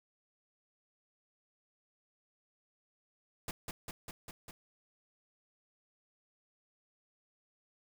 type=noise with echo; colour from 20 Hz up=pink; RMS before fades=-39 dBFS; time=3.48-3.51 s; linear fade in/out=2 ms; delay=200 ms; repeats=5; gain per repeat=-2 dB; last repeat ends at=4.51 s; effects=none